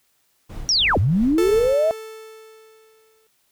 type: noise with tremolo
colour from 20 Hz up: brown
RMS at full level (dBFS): -31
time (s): 0.49-1.74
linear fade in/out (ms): 10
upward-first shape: triangle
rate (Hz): 3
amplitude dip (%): 70
type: linear two-way sweep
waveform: sine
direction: down then up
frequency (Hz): 5840 to 77.78 to 663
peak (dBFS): -15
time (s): 0.69-1.91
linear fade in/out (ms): 0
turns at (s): 0.98
type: tone with exponential decay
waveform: 45% pulse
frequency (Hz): 440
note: A4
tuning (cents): 0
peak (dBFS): -20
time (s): 1.38-3.27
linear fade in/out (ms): 2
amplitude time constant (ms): 410
effects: white hiss -65 dBFS RMS until 3.51 s